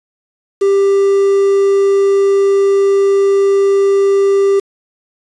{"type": "tone with quantisation", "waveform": "triangle", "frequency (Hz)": 395.2, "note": "G4", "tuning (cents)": 14, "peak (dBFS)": -6, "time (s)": [0.61, 4.6], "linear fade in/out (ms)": 10, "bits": 5, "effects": ["resampled to 22050 Hz"]}